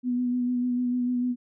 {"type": "tone with vibrato", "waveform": "sine", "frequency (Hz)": 246.9, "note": "B3", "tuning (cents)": 0, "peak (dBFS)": -23, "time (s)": [0.03, 1.36], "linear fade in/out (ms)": 50, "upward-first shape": "sine", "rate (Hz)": 6.7, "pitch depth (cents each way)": 21, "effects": []}